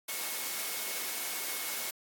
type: tone in noise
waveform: sine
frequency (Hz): 2186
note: C#7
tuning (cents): -25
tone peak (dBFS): -46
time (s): 0.08-1.91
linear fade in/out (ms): 10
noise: white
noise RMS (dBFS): -36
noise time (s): 0.08-1.91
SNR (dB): -13
effects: high-pass 300 Hz 12 dB/octave + AAC 64 kbps